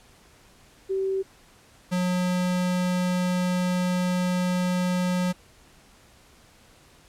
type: tone pair in turn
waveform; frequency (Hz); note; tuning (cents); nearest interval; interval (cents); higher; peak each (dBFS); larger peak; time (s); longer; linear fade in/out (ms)
sine / square; 384.8 / 180.71; G4 / F#3; -32 / -41; octave + minor second; 1309; first; -23; neither; 0.89-1.23 / 1.91-5.33; second; 20
effects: pink hiss -55 dBFS RMS until 7.08 s + low-pass 11000 Hz 12 dB/octave